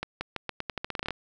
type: accelerating click train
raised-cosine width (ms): 0.3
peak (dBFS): -15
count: 15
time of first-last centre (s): 0.03-1.107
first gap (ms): 180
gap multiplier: 0.85
effects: none